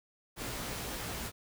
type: noise with comb filter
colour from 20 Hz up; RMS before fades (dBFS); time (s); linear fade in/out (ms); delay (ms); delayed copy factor
pink; -39; 0.36-1.32; 50; 17; +0.5
effects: none